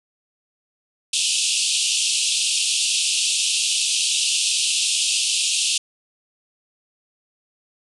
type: band-pass noise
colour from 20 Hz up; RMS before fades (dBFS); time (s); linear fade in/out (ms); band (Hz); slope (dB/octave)
pink; -21; 1.13-5.78; 5; 2600 to 10000; 96
effects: none